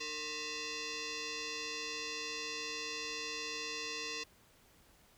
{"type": "tone with frequency modulation", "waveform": "sine", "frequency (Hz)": 1063, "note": "C6", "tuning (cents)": 27, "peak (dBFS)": -38, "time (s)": [0, 4.24], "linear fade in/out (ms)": 10, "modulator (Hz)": 760, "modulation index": 6.5, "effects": ["pink hiss -65 dBFS RMS until 5.17 s"]}